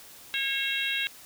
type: harmonic tone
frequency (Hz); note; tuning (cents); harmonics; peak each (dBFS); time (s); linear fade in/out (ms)
544; C#5; -33; 3 / 4 / 5 / 6 / 7; -33 / -34 / -31 / -34 / -33; 0.34-1.07; 0
effects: white hiss -49 dBFS RMS until 1.25 s